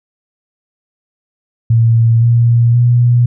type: tone with pitch steps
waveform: sine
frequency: 114.9 / 117.93 / 121.03 Hz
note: A#2 / A#2 / B2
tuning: -25 / +21 / -35 cents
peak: -6 dBFS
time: 1.7-3.26 s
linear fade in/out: 5 ms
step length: 520 ms
effects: none